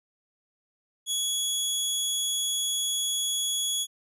20% pulse tone, 3360 Hz, G#7, 19 cents sharp, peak -20 dBFS, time 1.06-3.87 s, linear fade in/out 50 ms, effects none

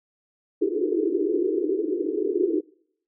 white band-pass noise, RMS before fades -24 dBFS, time 0.61-2.61 s, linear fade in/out 10 ms, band 300 to 440 Hz, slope 96 dB/octave, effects noise-tail reverb RT60 0.7 s tail -25 dB re dry

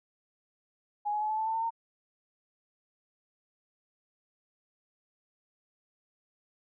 sine tone with pitch steps, 830.6 / 842.2 / 854 / 865.9 / 878 / 890.2 / 902.6 / 915.2 Hz, G#5 / G#5 / G#5 / A5 / A5 / A5 / A5 / A#5, 0 / +24 / +48 / -28 / -4 / +20 / +44 / -32 cents, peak -28 dBFS, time 1.05-1.706 s, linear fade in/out 20 ms, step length 82 ms, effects none

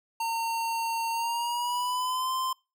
square tone with pitch glide, 914 to 1037.9 Hz, A#5 to C6, -34 to -14 cents, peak -28 dBFS, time 0.2-2.53 s, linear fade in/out 5 ms, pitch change +220 cents, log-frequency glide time 1.11-2.32 s, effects noise-tail reverb RT60 0.3 s tail -26 dB re dry

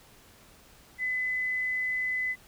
sine tone, 2013 Hz, B6, 33 cents sharp, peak -27 dBFS, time 0.98-2.36 s, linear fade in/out 50 ms, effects pink hiss -56 dBFS RMS until 2.47 s

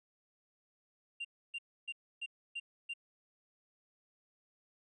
triangle tone bursts, 2780 Hz, F7, 9 cents flat, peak -35 dBFS, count 6, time 1.2-2.938 s, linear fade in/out 10 ms, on 48 ms, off 290 ms, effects tanh soft clip ceiling -33 dBFS + resampled to 22050 Hz

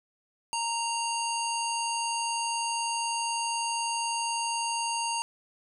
harmonic tone, 928 Hz, A#5, 8 cents flat, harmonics 1 / 3 / 5 / 7 / 9 / 10, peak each -30 / -35 / -37 / -38 / -40 / -40 dBFS, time 0.53-5.22 s, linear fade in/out 0 ms, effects none

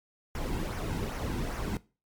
brown noise with flanger, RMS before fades -33 dBFS, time 0.35-1.77 s, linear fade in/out 2 ms, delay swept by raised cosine 0.24 to 1.74 ms, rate 2.5 Hz, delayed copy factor -0.55, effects noise-tail reverb RT60 0.3 s tail -19 dB re dry + MP3 96 kbps

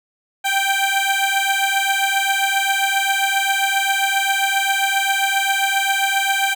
15% pulse beating tone pair, 780 / 787.5 Hz, G5 / G5, -9 / +8 cents, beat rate 7.5 Hz, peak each -13 dBFS, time 0.44-6.55 s, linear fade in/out 20 ms, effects none

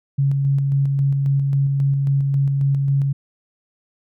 sine tone with tremolo, 138.59 Hz, C#3, in tune, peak -14 dBFS, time 0.18-3.13 s, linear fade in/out 10 ms, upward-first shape square, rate 3.7 Hz, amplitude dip 25%, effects none

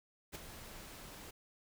pink noise with ADSR envelope, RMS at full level -43 dBFS, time 0.32-1.31 s, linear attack 32 ms, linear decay 13 ms, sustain -8 dB, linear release 8 ms, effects none

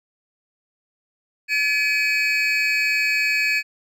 triangle tone cluster, 1714 / 2301 / 2524 / 4427 Hz, A6 / D7 / D#7 / C#8, -46 / -36 / +24 / -3 cents, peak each -23 / -23 / -19 / -28 dBFS, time 1.48-3.63 s, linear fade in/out 50 ms, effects none

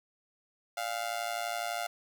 sawtooth tone with amplitude modulation, 699 Hz, F5, 1 cent sharp, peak -25 dBFS, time 0.77-1.87 s, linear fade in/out 5 ms, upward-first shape sine, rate 112 Hz, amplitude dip 85%, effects none

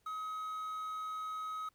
triangle tone with quantisation, 1270 Hz, D#6, 35 cents sharp, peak -36 dBFS, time 0.06-1.69 s, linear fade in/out 5 ms, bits 10, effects pink hiss -75 dBFS RMS until 1.74 s

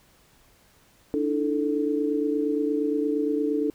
sine chord, D suspended second, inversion none, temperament equal with one note detuned, 293.7 / 322.3 / 440 Hz, D4 / E4 / A4, 0 / -39 / 0 cents, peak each -25 / -30 / -26 dBFS, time 1.14-3.7 s, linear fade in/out 0 ms, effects pink hiss -59 dBFS RMS until 3.74 s

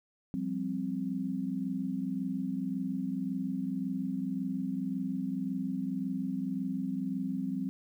sine chord, F suspended second, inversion none, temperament just, 174.61 / 196.44 / 261.9 Hz, F3 / G3 / C4, 0 / +4 / +2 cents, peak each -38 / -35 / -34 dBFS, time 0.34-7.69 s, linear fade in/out 0 ms, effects 11-bit

